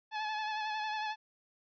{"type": "tone with vibrato", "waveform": "sawtooth", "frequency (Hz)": 858, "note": "A5", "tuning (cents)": -44, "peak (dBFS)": -30, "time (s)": [0.11, 1.16], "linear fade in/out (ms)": 50, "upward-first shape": "sine", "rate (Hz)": 11, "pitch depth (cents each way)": 32, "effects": ["resampled to 11025 Hz"]}